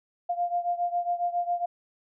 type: beating tone pair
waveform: sine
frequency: 698.5 / 705.8 Hz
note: F5 / F5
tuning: 0 / +18 cents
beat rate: 7.3 Hz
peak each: -27 / -30 dBFS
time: 0.29-1.66 s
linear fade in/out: 10 ms
effects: none